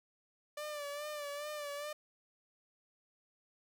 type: tone with vibrato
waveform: sawtooth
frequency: 587.3 Hz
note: D5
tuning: in tune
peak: -36 dBFS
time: 0.57-1.93 s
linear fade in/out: 5 ms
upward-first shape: sine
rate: 2.4 Hz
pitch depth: 50 cents each way
effects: none